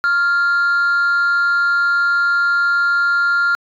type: tone with frequency modulation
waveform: sine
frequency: 1396.9 Hz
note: F6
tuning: in tune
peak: -10 dBFS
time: 0.04-3.55 s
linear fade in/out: 0 ms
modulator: 299 Hz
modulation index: 0.23
effects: tanh soft clip ceiling -12 dBFS